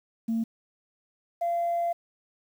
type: tone pair in turn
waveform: sine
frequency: 226.7 / 687 Hz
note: A#3 / F5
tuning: -48 / -29 cents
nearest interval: octave + perfect fifth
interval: 1919 cents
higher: second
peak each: -23 dBFS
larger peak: neither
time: 0.28-0.44 / 1.41-1.93 s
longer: second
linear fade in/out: 10 ms
effects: tanh soft clip ceiling -21 dBFS + 9-bit